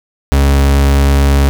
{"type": "tone", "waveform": "40% pulse", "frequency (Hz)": 69.5, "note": "C#2", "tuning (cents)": 5, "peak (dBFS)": -6, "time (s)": [0.32, 1.49], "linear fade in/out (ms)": 0, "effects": []}